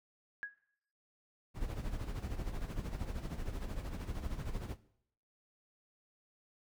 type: tone with exponential decay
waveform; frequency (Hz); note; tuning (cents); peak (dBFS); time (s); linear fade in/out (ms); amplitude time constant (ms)
sine; 1661.2; G#6; 0; -34; 0.43-0.58; 0; 32
type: noise with tremolo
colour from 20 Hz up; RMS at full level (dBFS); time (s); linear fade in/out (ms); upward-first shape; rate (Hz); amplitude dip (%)
brown; -37; 1.54-4.77; 50; sine; 13; 65
effects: noise-tail reverb RT60 0.7 s tail -18 dB re dry